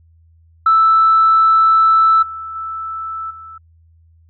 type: tone with level steps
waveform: sine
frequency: 1318.5 Hz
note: E6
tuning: in tune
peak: -7 / -25 / -22 / -32 dBFS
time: 0.66-3.58 s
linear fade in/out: 5 ms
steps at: 2.22 / 2.55 / 3.3 s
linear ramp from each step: 10 ms
effects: tanh soft clip ceiling -3 dBFS + added 82 Hz sine -47 dBFS peak until 4.29 s